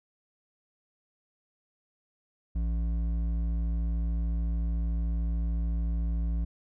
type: tone with hard clipping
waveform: sine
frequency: 56.8 Hz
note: A#1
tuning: 44 cents flat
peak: -28 dBFS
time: 2.55-6.45 s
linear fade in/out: 10 ms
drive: 8 dB
effects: none